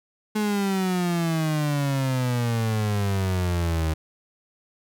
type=exponential sweep; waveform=35% pulse; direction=down; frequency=214.7 to 78 Hz; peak=-20 dBFS; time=0.35-3.94 s; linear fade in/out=10 ms; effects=none